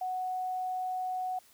sine tone, 740 Hz, F#5, in tune, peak -31 dBFS, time 0.01-1.39 s, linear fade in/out 5 ms, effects white hiss -61 dBFS RMS until 1.53 s

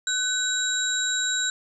sine tone cluster, 1504 / 3890 / 7360 Hz, F#6 / B7 / A#8, +28 / -27 / -23 cents, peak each -27 dBFS, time 0.07-1.5 s, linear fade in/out 2 ms, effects none

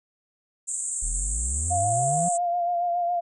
pink band-pass noise, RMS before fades -30 dBFS, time 0.67-2.38 s, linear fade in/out 20 ms, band 7200 to 8800 Hz, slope 96 dB/octave
triangle exponential sweep, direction up, 36.15 to 180.8 Hz, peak -25 dBFS, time 1.02-2.29 s, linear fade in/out 10 ms
sine tone with vibrato, 698.5 Hz, F5, in tune, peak -22 dBFS, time 1.7-3.21 s, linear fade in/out 20 ms, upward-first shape sine, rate 7.2 Hz, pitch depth 31 cents each way
effects none

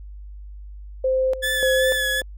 sine tone with tremolo, 521 Hz, C5, 7 cents flat, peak -17 dBFS, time 1.04-2.22 s, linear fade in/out 5 ms, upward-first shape square, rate 1.7 Hz, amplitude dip 75%
30% pulse tone with vibrato, 1716 Hz, A6, 44 cents flat, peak -18 dBFS, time 1.42-2.22 s, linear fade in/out 20 ms, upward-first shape sine, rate 2.6 Hz, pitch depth 33 cents each way
effects added 50 Hz sine -35 dBFS peak until 2.37 s

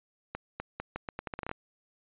accelerating click train, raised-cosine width 0.5 ms, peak -20 dBFS, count 13, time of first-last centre 0.35-1.514 s, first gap 250 ms, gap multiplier 0.8, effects resampled to 8000 Hz

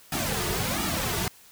pink noise with flanger, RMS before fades -28 dBFS, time 0.12-1.28 s, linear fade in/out 2 ms, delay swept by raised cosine 1.9 to 3.8 ms, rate 1.4 Hz, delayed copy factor -0.8, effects white hiss -53 dBFS RMS until 1.51 s

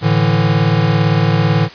square chord, A suspended fourth, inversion none, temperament equal, 110 / 146.83 / 164.81 Hz, A2 / D3 / E3, 0 / 0 / 0 cents, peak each -16 dBFS, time 0.01-1.69 s, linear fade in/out 50 ms, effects white hiss -35 dBFS RMS until 1.74 s + resampled to 11025 Hz

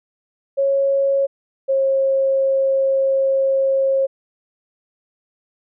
sine tone pair in turn, 550 / 539.3 Hz, C#5 / C#5, -14 / -48 cents, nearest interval unison, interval 34 cents, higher first, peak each -14 dBFS, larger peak neither, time 0.57-1.27 / 1.68-4.07 s, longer second, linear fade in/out 20 ms, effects none

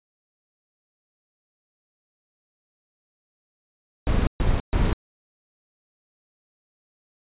brown noise bursts, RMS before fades -20 dBFS, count 3, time 4.07-4.93 s, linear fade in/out 0 ms, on 200 ms, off 130 ms, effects resampled to 8000 Hz

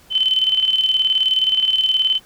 sine tone with tremolo, 3060 Hz, G7, 42 cents flat, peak -12 dBFS, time 0.1-2.2 s, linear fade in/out 50 ms, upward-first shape square, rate 19 Hz, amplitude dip 55%, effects pink hiss -50 dBFS RMS until 2.25 s

